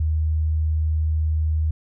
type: tone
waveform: sine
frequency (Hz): 78.2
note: D#2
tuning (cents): +9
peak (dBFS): -18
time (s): 0-1.71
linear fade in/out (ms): 5
effects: none